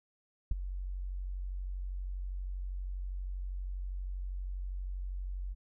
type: tone with ADSR envelope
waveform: sine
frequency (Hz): 46.25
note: F#1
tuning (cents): 0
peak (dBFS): -22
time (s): 0.51-5.55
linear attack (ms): 5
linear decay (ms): 14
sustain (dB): -13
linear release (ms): 31
effects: none